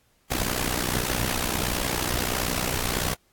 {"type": "noise with amplitude modulation", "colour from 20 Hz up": "pink", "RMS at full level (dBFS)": -23, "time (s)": [0.3, 3.15], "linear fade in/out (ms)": 20, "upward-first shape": "sine", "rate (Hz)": 61.5, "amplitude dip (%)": 85, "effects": ["pink hiss -65 dBFS RMS until 3.32 s", "AAC 64 kbps"]}